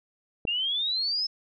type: click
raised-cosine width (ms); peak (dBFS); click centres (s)
2; -18; 0.452
type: exponential sweep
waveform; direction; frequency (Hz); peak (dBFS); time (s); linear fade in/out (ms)
sine; up; 2728 to 5274; -25; 0.47-1.27; 10
effects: none